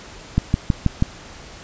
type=click train; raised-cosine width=5 ms; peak=-3 dBFS; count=5; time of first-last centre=0.38-1.024 s; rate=6.21 Hz; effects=pink hiss -40 dBFS RMS until 1.63 s + resampled to 16000 Hz